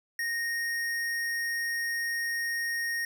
sine tone with hard clipping, 1859 Hz, A#6, 5 cents flat, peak -30 dBFS, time 0.19-3.05 s, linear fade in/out 2 ms, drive 17 dB, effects none

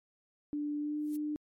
sine tone with pitch glide, 294.6 to 299.7 Hz, D4 to D4, +6 to +35 cents, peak -32 dBFS, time 0.53-1.36 s, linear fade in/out 0 ms, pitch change +29 cents, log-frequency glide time 0.78-0.98 s
violet noise with exponential growth, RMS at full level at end -46 dBFS, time 0.96-1.16 s, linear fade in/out 0 ms, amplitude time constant 42 ms
effects MP3 64 kbps

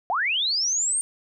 sine linear sweep, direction up, 659.3 to 8860 Hz, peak -21 dBFS, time 0.1-1.01 s, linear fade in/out 0 ms, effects none

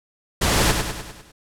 pink noise with echo, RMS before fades -19 dBFS, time 0.41-0.72 s, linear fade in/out 10 ms, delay 100 ms, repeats 6, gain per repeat -5 dB, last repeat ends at 1.32 s, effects low-pass 11000 Hz 12 dB/octave

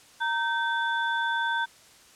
sine tone cluster, 927 / 1546 / 3484 Hz, A#5 / G6 / A7, -10 / -24 / -18 cents, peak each -28 / -27 / -36 dBFS, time 0.2-1.66 s, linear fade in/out 20 ms, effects white hiss -54 dBFS RMS until 2.15 s + low-pass 9000 Hz 12 dB/octave

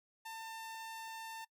sawtooth tone, 897 Hz, A5, 33 cents sharp, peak -40 dBFS, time 0.25-1.45 s, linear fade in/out 10 ms, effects noise-tail reverb RT60 0.1 s tail -23 dB re dry + MP3 96 kbps

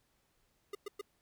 square tone bursts, 407.1 Hz, G#4, 35 cents flat, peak -39 dBFS, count 3, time 0.73-1.013 s, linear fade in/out 5 ms, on 21 ms, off 110 ms, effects pink hiss -75 dBFS RMS until 1.21 s

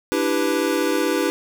square chord, E minor seventh, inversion third, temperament equal, 293.7 / 329.6 / 392 / 493.9 Hz, D4 / E4 / G4 / B4, 0 / 0 / 0 / 0 cents, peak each -25 dBFS, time 0.12-1.3 s, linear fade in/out 0 ms, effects none

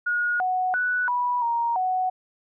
sine tone with pitch steps, 1443 / 739 / 1481 / 979 / 936 / 742 Hz, F#6 / F#5 / F#6 / B5 / A#5 / F#5, -44 / -2 / +1 / -15 / +7 / +5 cents, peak -21 dBFS, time 0.06-2.1 s, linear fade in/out 10 ms, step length 340 ms, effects none

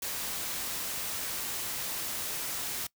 white noise, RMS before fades -35 dBFS, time 0.02-2.87 s, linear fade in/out 5 ms, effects noise-tail reverb RT60 0.1 s tail -22 dB re dry

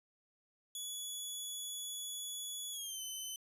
15% pulse tone with pitch glide, 3398 to 3045 Hz, G#7 to F#7, +39 to +49 cents, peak -34 dBFS, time 0.75-3.36 s, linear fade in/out 2 ms, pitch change -190 cents, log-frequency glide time 2.71-3.01 s, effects resampled to 32000 Hz

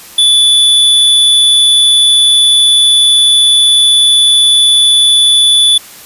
square tone, 3468 Hz, A7, 26 cents flat, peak -5 dBFS, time 0.18-5.78 s, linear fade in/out 5 ms, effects white hiss -33 dBFS RMS until 6.05 s + resampled to 32000 Hz

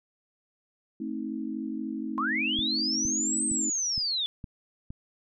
sine chord, A diminished, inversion none, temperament just, 220 / 264 / 316.8 Hz, A3 / C4 / Eb4, 0 / +16 / +31 cents, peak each -35 dBFS, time 1-3.7 s, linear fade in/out 5 ms
sine linear two-way sweep, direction up then down, 1024 to 8372 to 3407 Hz, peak -26 dBFS, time 2.18-4.26 s, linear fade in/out 0 ms, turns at 3.45 s
click train, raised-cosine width 5 ms, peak -26 dBFS, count 6, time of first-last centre 2.59-4.905 s, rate 2.16 Hz
effects none

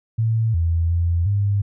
sine tone with pitch steps, 112.6 / 83.4 / 85.3 / 101 Hz, A2 / E2 / F2 / G#2, +40 / +21 / -40 / -48 cents, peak -16 dBFS, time 0.18-1.62 s, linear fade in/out 10 ms, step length 360 ms, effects none

